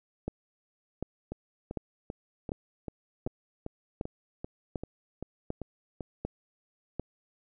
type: two click trains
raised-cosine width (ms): 2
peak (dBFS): -19 / -23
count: 10 / 13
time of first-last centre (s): 0.28-6.996 / 1.32-6.008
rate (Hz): 1.34 / 2.56
effects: none